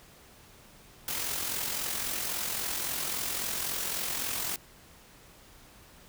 white noise with amplitude modulation, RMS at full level -31 dBFS, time 1.08-4.56 s, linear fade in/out 2 ms, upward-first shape sine, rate 43.7 Hz, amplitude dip 45%, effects pink hiss -55 dBFS RMS until 6.08 s

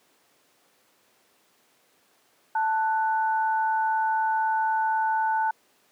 sine tone pair together, 882 / 1484.4 Hz, A5 / F#6, +4 / +5 cents, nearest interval major sixth, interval 901 cents, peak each -22 / -30 dBFS, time 2.55-5.51 s, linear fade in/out 5 ms, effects pink hiss -63 dBFS RMS until 5.91 s + high-pass 300 Hz 12 dB/octave

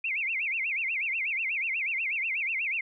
sine tone with vibrato, 2382 Hz, D7, 24 cents sharp, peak -27 dBFS, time 0.04-2.81 s, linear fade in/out 5 ms, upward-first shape sine, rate 8.2 Hz, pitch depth 250 cents each way, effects none

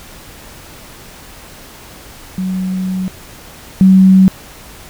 sine tone pair in turn, 186.6 / 189.2 Hz, F#3 / F#3, +15 / +39 cents, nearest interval unison, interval 24 cents, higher second, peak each -15 / -3 dBFS, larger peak second, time 2.38-3.08 / 3.81-4.28 s, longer first, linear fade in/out 0 ms, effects pink hiss -36 dBFS RMS until 4.89 s

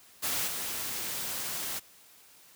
white noise with level steps, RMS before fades -31 / -35 dBFS, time 0.22-1.8 s, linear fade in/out 20 ms, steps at 0.47 s, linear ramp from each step 10 ms, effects white hiss -57 dBFS RMS until 2.55 s + high-pass 60 Hz 12 dB/octave

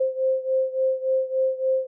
sine beating tone pair, 523.3 / 526.8 Hz, C5 / C5, 0 / +12 cents, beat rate 3.5 Hz, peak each -22 / -25 dBFS, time 0-1.87 s, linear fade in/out 10 ms, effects none

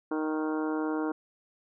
harmonic tone with a mistuned harmonic, 155.56 Hz, D#3, in tune, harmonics 2 / 3 / 4 / 5 / 6 / 7 / 8 / 9 / 10, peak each -29 / -35 / -42 / -41 / -41 / -42 / -50 / -42 / -53 dBFS, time 0.11-1.12 s, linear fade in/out 5 ms, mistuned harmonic 8, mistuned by +16 cents, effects none

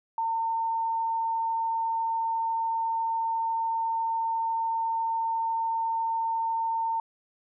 sine tone, 907 Hz, A#5, 48 cents flat, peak -25 dBFS, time 0.18-7 s, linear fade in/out 2 ms, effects none

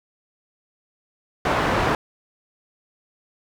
white low-pass noise, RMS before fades -21 dBFS, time 1.45-1.95 s, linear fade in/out 2 ms, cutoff 1200 Hz, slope 12 dB/octave, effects none

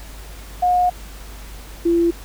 sine tone pair in turn, 720 / 339.8 Hz, F#5 / F4, -47 / -47 cents, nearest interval octave + minor second, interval 1300 cents, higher first, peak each -13 dBFS, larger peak neither, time 0.62-0.9 / 1.85-2.11 s, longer first, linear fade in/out 10 ms, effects added 50 Hz sine -35 dBFS peak until 2.24 s + pink hiss -41 dBFS RMS until 2.24 s

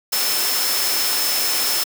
sine tone in noise, 5274 Hz, E8, in tune, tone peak -23 dBFS, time 0.12-1.84 s, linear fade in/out 10 ms, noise white, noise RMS -21 dBFS, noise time 0.12-1.84 s, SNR -5 dB, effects high-pass 300 Hz 12 dB/octave

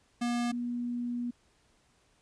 square / sine tone pair in turn, 239.6 / 241.5 Hz, A#3 / B3, +48 / -39 cents, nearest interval unison, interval 13 cents, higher second, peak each -29 / -31 dBFS, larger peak first, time 0.21-0.52 / 0.52-1.31 s, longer second, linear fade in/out 10 ms, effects pink hiss -68 dBFS RMS until 2.21 s + resampled to 22050 Hz

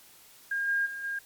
sine tone with level steps, 1616 Hz, G#6, 48 cents flat, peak -27 / -24 / -35 / -30 dBFS, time 0.51-1.19 s, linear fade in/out 5 ms, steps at 0.67 / 0.85 / 1.03 s, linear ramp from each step 20 ms, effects white hiss -55 dBFS RMS until 1.25 s + MP3 96 kbps

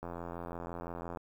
click train, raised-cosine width 1 ms, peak -27 dBFS, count 99, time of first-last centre 0.03-1.172 s, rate 85.8 Hz, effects 10-bit

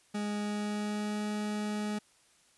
40% pulse tone with pitch glide, 207.7 to 209.9 Hz, G#3 to G#3, 0 to +19 cents, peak -31 dBFS, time 0.14-1.99 s, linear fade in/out 10 ms, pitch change +19 cents, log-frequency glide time 0.41-1.25 s, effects white hiss -65 dBFS RMS until 2.57 s + resampled to 24000 Hz

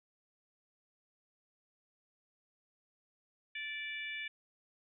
harmonic tone, 584 Hz, D5, 10 cents flat, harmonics 3 / 4 / 5 / 6, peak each -44 / -41 / -48 / -49 dBFS, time 3.55-4.28 s, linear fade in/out 5 ms, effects none

